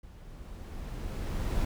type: noise with level ramp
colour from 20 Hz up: brown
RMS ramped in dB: -50 to -28 dBFS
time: 0.03-1.65 s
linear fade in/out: 5 ms
effects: none